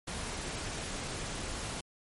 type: noise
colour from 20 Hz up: pink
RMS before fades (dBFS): -38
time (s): 0.07-1.81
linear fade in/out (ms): 10
effects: MP3 48 kbps